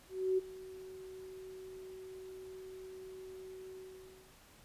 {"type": "tone with ADSR envelope", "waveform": "sine", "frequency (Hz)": 375.6, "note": "F#4", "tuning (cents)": 26, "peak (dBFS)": -27, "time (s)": [0.09, 4.34], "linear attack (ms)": 290, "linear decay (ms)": 19, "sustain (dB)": -19, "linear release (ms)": 590, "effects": ["pink hiss -61 dBFS RMS until 4.64 s", "resampled to 32000 Hz"]}